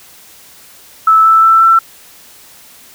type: tone with pitch steps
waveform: sine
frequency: 1310 / 1319.9 / 1329.8 / 1339.8 Hz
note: E6 / E6 / E6 / E6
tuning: -11 / +2 / +15 / +28 cents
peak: -4 dBFS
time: 1.07-1.79 s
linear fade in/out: 5 ms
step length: 180 ms
effects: white hiss -40 dBFS RMS until 2.94 s